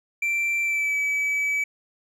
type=tone with pitch glide; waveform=triangle; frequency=2349 to 2291 Hz; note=D7 to D7; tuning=0 to -44 cents; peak=-20 dBFS; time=0.22-1.64 s; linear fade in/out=5 ms; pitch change=-44 cents; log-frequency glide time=0.62-0.96 s; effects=none